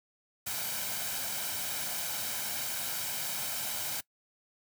white noise with comb filter, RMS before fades -35 dBFS, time 0.46-4.01 s, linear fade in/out 10 ms, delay 1.3 ms, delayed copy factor +0.55, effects noise-tail reverb RT60 0.1 s tail -22 dB re dry + high-pass 100 Hz 12 dB/octave

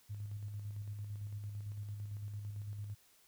sine tone with tremolo, 103.3 Hz, G#2, 9 cents flat, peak -39 dBFS, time 0.09-2.95 s, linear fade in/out 20 ms, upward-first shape square, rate 8.9 Hz, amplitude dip 35%, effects white hiss -67 dBFS RMS until 3.27 s

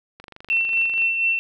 click train, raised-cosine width 0.3 ms, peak -24 dBFS, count 21, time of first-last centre 0.2-1.02 s, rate 24.4 Hz
sine tone with tremolo, 2697 Hz, E7, 39 cents sharp, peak -16 dBFS, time 0.5-1.39 s, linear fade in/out 0 ms, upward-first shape sine, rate 4.2 Hz, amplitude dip 45%
effects none

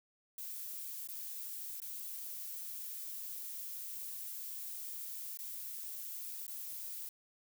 violet noise with dropouts, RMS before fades -44 dBFS, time 0.38-7.09 s, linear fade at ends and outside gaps 2 ms, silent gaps 1.074-1.087 / 1.802-1.818 / 5.373-5.389 / 6.467-6.479 s, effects none

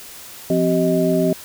sine tone cluster, 172.7 / 260.2 / 383 / 627 Hz, F3 / C4 / G4 / D#5, -19 / -9 / -40 / +13 cents, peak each -20 dBFS, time 0.5-1.33 s, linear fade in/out 2 ms, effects white hiss -38 dBFS RMS until 1.44 s

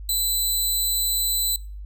10% pulse tone, 4003 Hz, B7, 23 cents sharp, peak -14 dBFS, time 0.09-1.56 s, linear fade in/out 2 ms, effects noise-tail reverb RT60 0.4 s tail -23 dB re dry + added 50 Hz sine -33 dBFS peak until 1.85 s

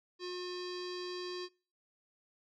square tone with low-pass filter, 359.6 Hz, F#4, 49 cents flat, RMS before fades -41 dBFS, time 0.19-1.49 s, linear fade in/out 50 ms, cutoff 4600 Hz, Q 5, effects noise-tail reverb RT60 0.4 s tail -25 dB re dry

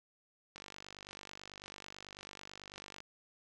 click train, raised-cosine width 0.2 ms, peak -30 dBFS, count 121, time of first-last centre 0.56-3.004 s, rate 49.1 Hz, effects none

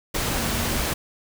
sine tone in noise, 230.8 Hz, A#3, 17 cents flat, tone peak -32 dBFS, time 0.37-0.77 s, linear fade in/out 10 ms, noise pink, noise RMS -25 dBFS, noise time 0.14-0.94 s, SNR -10 dB, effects none

